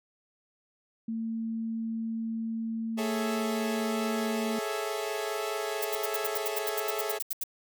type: tone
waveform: sine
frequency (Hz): 225.6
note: A3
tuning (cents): +44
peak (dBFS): -30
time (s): 1.08-4.59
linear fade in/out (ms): 5
type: chord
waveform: sawtooth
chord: A major seventh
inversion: third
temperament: equal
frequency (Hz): 415.3 / 440 / 554.4 / 659.3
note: G#4 / A4 / C#5 / E5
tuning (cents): 0 / 0 / 0 / 0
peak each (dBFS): -31 / -32 / -36 / -33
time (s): 2.97-7.19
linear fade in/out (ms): 20
type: noise bursts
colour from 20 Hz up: violet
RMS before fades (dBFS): -31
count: 16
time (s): 5.82-7.437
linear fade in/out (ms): 5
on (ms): 27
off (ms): 79
effects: none